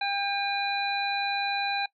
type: harmonic tone with a mistuned harmonic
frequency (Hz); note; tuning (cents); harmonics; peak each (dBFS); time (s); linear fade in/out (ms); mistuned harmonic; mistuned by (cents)
799; G5; +33; 1 / 2 / 3 / 5; -29 / -34 / -32 / -33; 0.01-1.86; 5; 3; +26
effects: noise-tail reverb RT60 0.1 s tail -21 dB re dry